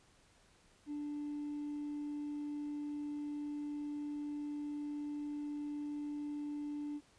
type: tone with hard clipping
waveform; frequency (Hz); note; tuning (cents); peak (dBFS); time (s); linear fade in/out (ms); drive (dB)
triangle; 293.7; D4; 0; -38; 0.86-7.01; 50; 2
effects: pink hiss -67 dBFS RMS until 7.18 s + resampled to 22050 Hz